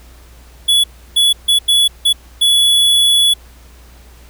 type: tone bursts at uneven times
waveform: square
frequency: 3407 Hz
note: G#7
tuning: 44 cents sharp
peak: -9 dBFS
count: 6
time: 0.68-0.84 / 1.16-1.33 / 1.48-1.59 / 1.68-1.88 / 2.05-2.13 / 2.41-3.34 s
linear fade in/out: 10 ms
effects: added 60 Hz sine -39 dBFS peak until 4.29 s + pink hiss -46 dBFS RMS until 4.29 s